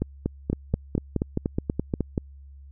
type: two click trains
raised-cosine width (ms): 3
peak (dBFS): -11 / -11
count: 10 / 8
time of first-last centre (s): 0.02-2.178 / 0.53-2.007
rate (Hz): 4.17 / 4.74
effects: added 69 Hz sine -43 dBFS peak until 2.71 s